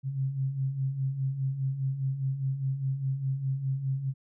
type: beating tone pair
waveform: sine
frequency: 130.81 / 135.71 Hz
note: C3 / C#3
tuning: 0 / -36 cents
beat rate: 4.9 Hz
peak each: -35 / -28 dBFS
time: 0.03-4.14 s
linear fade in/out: 50 ms
effects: none